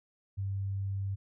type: tone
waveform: sine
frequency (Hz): 98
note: G2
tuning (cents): 0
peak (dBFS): -31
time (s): 0.37-1.16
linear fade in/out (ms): 20
effects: none